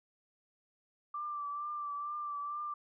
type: tone with vibrato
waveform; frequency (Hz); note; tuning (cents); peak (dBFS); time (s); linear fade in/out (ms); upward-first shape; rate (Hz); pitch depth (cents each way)
sine; 1174.7; D6; 0; -36; 1.14-2.74; 5; triangle; 2.2; 37
effects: none